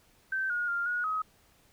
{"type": "tone with pitch steps", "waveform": "sine", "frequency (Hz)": [1550, 1437, 1397, 1449, 1268], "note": ["G6", "F6", "F6", "F#6", "D#6"], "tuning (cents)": [-20, 49, 0, -37, 32], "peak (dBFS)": -28, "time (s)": [0.32, 1.22], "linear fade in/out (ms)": 5, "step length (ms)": 180, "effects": ["pink hiss -64 dBFS RMS until 1.72 s"]}